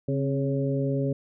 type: harmonic tone with a mistuned harmonic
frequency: 138.59 Hz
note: C#3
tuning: in tune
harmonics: 1 / 2 / 3 / 4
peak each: -26 / -29 / -31 / -32 dBFS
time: 0.08-1.13 s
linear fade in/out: 5 ms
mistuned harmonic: 2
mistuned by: -53 cents
effects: none